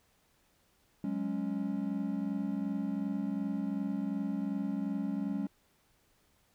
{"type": "chord", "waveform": "triangle", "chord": "F# suspended second", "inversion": "none", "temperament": "equal", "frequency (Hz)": [185, 207.7, 277.2], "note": ["F#3", "G#3", "C#4"], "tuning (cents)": [0, 0, 0], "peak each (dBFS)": [-36, -33, -34], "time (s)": [1.04, 5.47], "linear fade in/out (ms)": 2, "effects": ["pink hiss -70 dBFS RMS until 6.54 s"]}